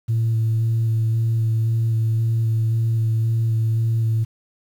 sine tone with vibrato, 112.9 Hz, A2, 45 cents sharp, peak -15 dBFS, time 0.08-4.25 s, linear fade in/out 20 ms, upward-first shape square, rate 1.9 Hz, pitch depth 13 cents each way, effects tanh soft clip ceiling -14 dBFS + 8-bit

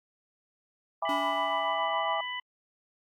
sine chord, E dominant seventh, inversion none, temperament equal with one note detuned, 659.3 / 815.4 / 987.8 / 1174.7 Hz, E5 / G#5 / B5 / D6, 0 / -32 / 0 / 0 cents, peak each -33 dBFS, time 1.02-2.21 s, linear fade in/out 5 ms
harmonic tone, 995 Hz, B5, 13 cents sharp, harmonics 1 / 2 / 3, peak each -38 / -36 / -38 dBFS, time 1.05-2.4 s, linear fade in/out 5 ms
square tone with exponential decay, 287.1 Hz, D4, 39 cents flat, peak -33 dBFS, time 1.09-2.29 s, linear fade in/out 1 ms, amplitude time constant 260 ms
effects AAC 64 kbps

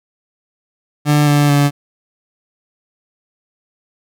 30% pulse tone with pitch steps, 147.9 / 145.7 / 143.52 Hz, D3 / D3 / D3, +13 / -13 / -40 cents, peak -7 dBFS, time 1.05-1.71 s, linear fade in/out 50 ms, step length 220 ms, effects none

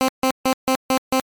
15% pulse tone bursts, 261.6 Hz, C4, in tune, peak -9 dBFS, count 6, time 0.01-1.198 s, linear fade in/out 0 ms, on 73 ms, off 150 ms, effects MP3 96 kbps

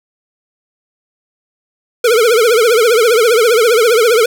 square tone with vibrato, 459.8 Hz, A#4, 24 cents flat, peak -8 dBFS, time 2.04-4.26 s, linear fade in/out 5 ms, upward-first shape triangle, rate 15 Hz, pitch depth 160 cents each way, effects none

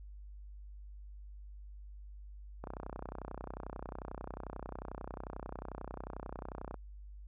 click train, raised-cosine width 1 ms, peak -28 dBFS, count 129, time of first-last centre 2.64-6.743 s, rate 31.2 Hz, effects added 50 Hz sine -47 dBFS peak until 7.27 s

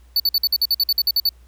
square tone bursts, 4493 Hz, C#8, 23 cents sharp, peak -15 dBFS, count 13, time 0.16-1.291 s, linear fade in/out 2 ms, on 39 ms, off 52 ms, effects added 60 Hz sine -46 dBFS peak until 1.47 s + pink hiss -60 dBFS RMS until 1.47 s

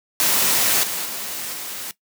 white noise with level steps, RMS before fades -18 / -26 / -29 / -31 dBFS, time 0.2-1.91 s, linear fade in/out 0 ms, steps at 0.83 / 1.05 / 1.53 s, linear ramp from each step 5 ms, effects noise-tail reverb RT60 0.1 s tail -17 dB re dry + high-pass 150 Hz 12 dB/octave

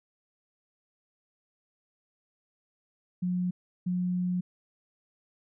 sine tone bursts at uneven times, 180 Hz, F#3, 47 cents flat, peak -26 dBFS, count 2, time 3.22-3.51 / 3.86-4.41 s, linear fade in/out 10 ms, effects none

